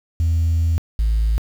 sine tone pair in turn, 82.41 / 54.55 Hz, E2 / A1, 0 / -14 cents, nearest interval perfect fifth, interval 714 cents, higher first, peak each -13 dBFS, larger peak neither, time 0.2-0.78 / 0.99-1.38 s, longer first, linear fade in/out 0 ms, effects tanh soft clip ceiling -12 dBFS + 7-bit

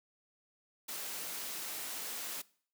white noise, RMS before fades -41 dBFS, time 0.88-2.42 s, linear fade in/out 10 ms, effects noise-tail reverb RT60 0.5 s tail -21 dB re dry + high-pass 200 Hz 12 dB/octave

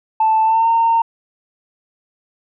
sine tone with pitch glide, 880 to 915.8 Hz, A5 to A#5, 0 to -31 cents, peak -10 dBFS, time 0.2-1.02 s, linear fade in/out 5 ms, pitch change +69 cents, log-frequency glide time 0.43-0.68 s, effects tanh soft clip ceiling -7 dBFS

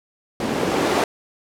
violet noise with low-pass filter sweep, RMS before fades -21 dBFS, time 0.4-1.04 s, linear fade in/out 2 ms, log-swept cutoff 260 to 430 Hz, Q 1.2, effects none

